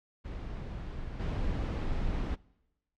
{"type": "noise with level steps", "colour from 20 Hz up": "brown", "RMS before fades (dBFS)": [-39, -32], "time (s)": [0.24, 2.36], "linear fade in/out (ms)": 20, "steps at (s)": 1.19, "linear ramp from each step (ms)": 20, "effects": ["noise-tail reverb RT60 1.0 s tail -24 dB re dry", "low-pass 4000 Hz 12 dB/octave"]}